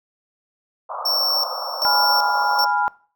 white band-pass noise, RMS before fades -29 dBFS, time 0.89-2.66 s, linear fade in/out 10 ms, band 510 to 1300 Hz, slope 96 dB/octave
square tone with tremolo, 5450 Hz, F8, 43 cents flat, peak -18 dBFS, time 1.05-2.65 s, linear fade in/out 10 ms, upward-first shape square, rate 1.3 Hz, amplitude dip 75%
sine chord, F diminished, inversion first, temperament equal, 830.6 / 987.8 / 1396.9 Hz, Ab5 / Cb6 / F6, 0 / 0 / 0 cents, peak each -20 / -22 / -23 dBFS, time 1.85-2.88 s, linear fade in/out 0 ms
effects noise-tail reverb RT60 0.4 s tail -21 dB re dry

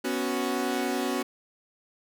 sawtooth chord, B suspended second, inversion none, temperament equal, 246.9 / 277.2 / 370 Hz, B3 / C#4 / F#4, 0 / 0 / 0 cents, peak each -27 dBFS, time 0.04-1.23 s, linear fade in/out 10 ms, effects none

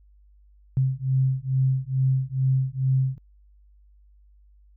sine beating tone pair, 130.81 / 133.11 Hz, C3 / C3, 0 / +30 cents, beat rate 2.3 Hz, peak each -23 dBFS, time 0.77-3.18 s, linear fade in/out 0 ms, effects added 50 Hz sine -52 dBFS peak until 4.76 s

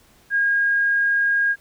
sine tone, 1628 Hz, G#6, 35 cents flat, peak -16 dBFS, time 0.3-1.56 s, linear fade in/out 50 ms, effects pink hiss -55 dBFS RMS until 1.6 s

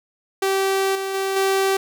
sawtooth tone with level steps, 387.2 Hz, G4, 21 cents flat, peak -14 / -20 / -17 / -13 dBFS, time 0.42-1.77 s, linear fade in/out 5 ms, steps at 0.95 / 1.14 / 1.36 s, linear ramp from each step 5 ms, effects none

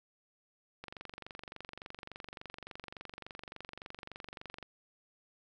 click train, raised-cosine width 0.3 ms, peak -28 dBFS, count 90, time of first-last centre 0.84-4.627 s, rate 23.5 Hz, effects none

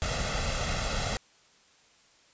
pink noise with comb filter, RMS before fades -30 dBFS, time 0.02-1.17 s, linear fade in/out 0 ms, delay 1.5 ms, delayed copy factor +0.65, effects white hiss -61 dBFS RMS until 2.33 s + resampled to 16000 Hz

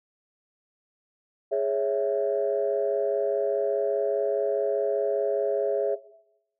sine chord, C# minor, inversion second, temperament equal, 415.3 / 554.4 / 659.3 Hz, G#4 / C#5 / E5, 0 / 0 / 0 cents, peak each -26 dBFS, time 1.51-5.96 s, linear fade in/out 20 ms, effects noise-tail reverb RT60 0.8 s tail -17 dB re dry + tanh soft clip ceiling -14 dBFS

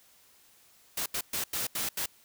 white noise bursts at uneven times, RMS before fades -32 dBFS, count 6, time 0.97-1.06 / 1.14-1.21 / 1.33-1.44 / 1.53-1.67 / 1.75-1.89 / 1.97-2.06 s, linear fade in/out 5 ms, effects white hiss -61 dBFS RMS until 2.24 s

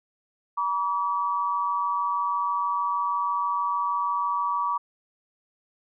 sine tone pair together, 960 / 1146.3 Hz, B5 / D6, -49 / -42 cents, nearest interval minor third, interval 307 cents, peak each -27 / -25 dBFS, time 0.57-4.78 s, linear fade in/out 10 ms, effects none

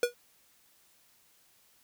square tone with exponential decay, 483.6 Hz, B4, 36 cents flat, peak -20 dBFS, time 0.03-0.14 s, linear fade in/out 2 ms, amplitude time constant 22 ms, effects white hiss -65 dBFS RMS until 1.83 s

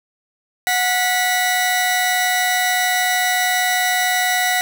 sawtooth tone pair together, 733 / 1956.9 Hz, F#5 / B6, -16 / -16 cents, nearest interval octave + perfect fourth, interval 1700 cents, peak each -15 dBFS, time 0.67-4.61 s, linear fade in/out 0 ms, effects none

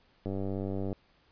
click train, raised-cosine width 2 ms, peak -22 dBFS, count 66, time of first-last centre 0.26-0.928 s, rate 97.3 Hz, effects pink hiss -66 dBFS RMS until 1.31 s + resampled to 11025 Hz

